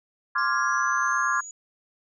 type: chord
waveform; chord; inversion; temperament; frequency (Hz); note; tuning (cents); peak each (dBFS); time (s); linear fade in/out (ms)
sine; D half-diminished seventh; third; equal; 1046.5 / 1174.7 / 1396.9 / 1661.2; C6 / D6 / F6 / Ab6; 0 / 0 / 0 / 0; -27; 0.35-1.41; 10
type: exponential sweep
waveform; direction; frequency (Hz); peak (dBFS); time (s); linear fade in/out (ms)
sine; up; 5400 to 6880; -37; 0.38-1.51; 2
effects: none